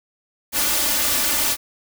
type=noise with comb filter; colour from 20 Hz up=white; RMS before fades=-20 dBFS; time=0.52-1.57 s; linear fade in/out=50 ms; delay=3.4 ms; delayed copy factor=+0.7; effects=none